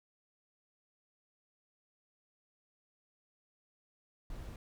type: noise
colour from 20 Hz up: brown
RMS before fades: -44 dBFS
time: 4.3-4.56 s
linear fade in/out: 2 ms
effects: none